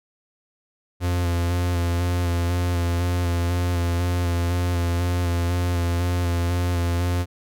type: tone with vibrato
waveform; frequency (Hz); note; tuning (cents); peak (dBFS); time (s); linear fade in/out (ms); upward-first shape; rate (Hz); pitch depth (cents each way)
45% pulse; 87.31; F2; 0; -20; 1-7.26; 50; square; 2; 20
effects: none